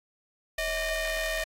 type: ring-modulated tone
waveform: sawtooth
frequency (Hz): 600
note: D5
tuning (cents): +37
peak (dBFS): -21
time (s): 0.58-1.44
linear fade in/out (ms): 5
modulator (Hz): 1240
effects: AAC 64 kbps